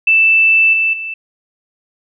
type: tone with level steps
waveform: sine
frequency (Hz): 2648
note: E7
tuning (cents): +7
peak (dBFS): -7 / -11 / -21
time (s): 0.07-1.14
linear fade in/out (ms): 5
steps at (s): 0.73 / 0.93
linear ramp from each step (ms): 5
effects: none